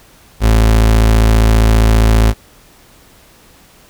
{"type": "tone", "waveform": "35% pulse", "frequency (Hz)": 55, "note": "A1", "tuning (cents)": 0, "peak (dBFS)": -5, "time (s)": [0.4, 2.34], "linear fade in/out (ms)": 50, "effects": ["pink hiss -45 dBFS RMS until 3.89 s"]}